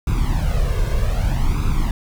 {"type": "noise with flanger", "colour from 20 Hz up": "brown", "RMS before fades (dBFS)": -18, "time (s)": [0.07, 1.91], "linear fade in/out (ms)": 2, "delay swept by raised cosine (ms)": [0.8, 1.9], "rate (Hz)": 0.64, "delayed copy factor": 0.8, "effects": []}